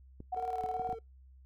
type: clicks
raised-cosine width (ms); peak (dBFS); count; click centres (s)
3; -33; 5; 0.204 / 0.64 / 0.797 / 0.892 / 0.93
type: tone with tremolo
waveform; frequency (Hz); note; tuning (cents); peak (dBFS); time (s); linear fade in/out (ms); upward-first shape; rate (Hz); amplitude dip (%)
sine; 740; F#5; 0; -31; 0.32-0.95; 10; square; 19; 55
type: tone with vibrato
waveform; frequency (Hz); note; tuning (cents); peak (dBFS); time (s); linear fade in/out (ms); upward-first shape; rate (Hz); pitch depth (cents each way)
triangle; 451.7; A4; +45; -39; 0.36-0.99; 5; sine; 2.5; 38
effects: noise-tail reverb RT60 0.2 s tail -25 dB re dry + added 65 Hz sine -54 dBFS peak until 1.45 s